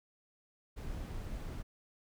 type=noise; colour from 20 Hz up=brown; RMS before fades=-41 dBFS; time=0.76-1.63 s; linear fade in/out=20 ms; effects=none